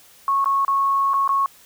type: tone with dropouts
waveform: sine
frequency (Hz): 1100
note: C#6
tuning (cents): -14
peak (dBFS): -16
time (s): 0.28-1.46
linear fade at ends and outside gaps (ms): 1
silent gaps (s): 0.444-0.458 / 0.649-0.68 / 1.135-1.14 / 1.277-1.291
effects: white hiss -50 dBFS RMS until 1.65 s